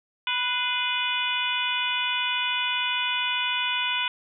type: harmonic tone with a mistuned harmonic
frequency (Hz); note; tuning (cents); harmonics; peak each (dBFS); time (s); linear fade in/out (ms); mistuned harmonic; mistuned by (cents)
493.9; B4; 0; 2 / 3 / 4 / 5 / 6 / 7; -31 / -32 / -35 / -29 / -29 / -31; 0.27-4.08; 2; 4; +74
effects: none